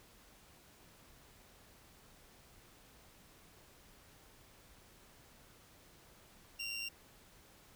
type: tone with amplitude modulation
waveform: 25% pulse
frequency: 2766 Hz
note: F7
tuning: 17 cents flat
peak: -33 dBFS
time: 6.59-6.89 s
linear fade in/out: 10 ms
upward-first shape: sine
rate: 109 Hz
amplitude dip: 50%
effects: pink hiss -62 dBFS RMS until 7.75 s